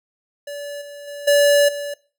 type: tone with level steps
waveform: square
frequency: 576 Hz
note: D5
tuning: 34 cents flat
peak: -29 / -35 / -31 / -12 / -26 dBFS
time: 0.47-1.94 s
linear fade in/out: 5 ms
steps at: 0.81 / 1.07 / 1.27 / 1.68 s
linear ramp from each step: 10 ms
effects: noise-tail reverb RT60 0.4 s tail -21 dB re dry